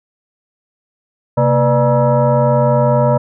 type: tone with frequency modulation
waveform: sine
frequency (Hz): 231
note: A#3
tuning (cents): -16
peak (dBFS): -9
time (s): 1.37-3.18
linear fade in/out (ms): 10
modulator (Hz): 363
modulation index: 1.9
effects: none